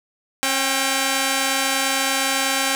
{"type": "tone pair together", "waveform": "5% pulse", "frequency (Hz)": [270.4, 782.7], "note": ["C#4", "G5"], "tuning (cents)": [-43, -3], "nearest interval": "octave + tritone", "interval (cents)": 1840, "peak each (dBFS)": -10, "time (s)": [0.43, 2.75], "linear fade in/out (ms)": 0, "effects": []}